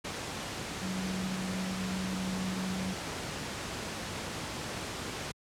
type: tone in noise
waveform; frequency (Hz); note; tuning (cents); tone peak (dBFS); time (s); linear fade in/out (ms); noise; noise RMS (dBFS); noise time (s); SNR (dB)
sine; 187.2; F#3; +20; -33; 0.82-2.94; 10; pink; -37; 0.04-5.32; +1
effects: high-pass 80 Hz 12 dB/octave + low-pass 8000 Hz 12 dB/octave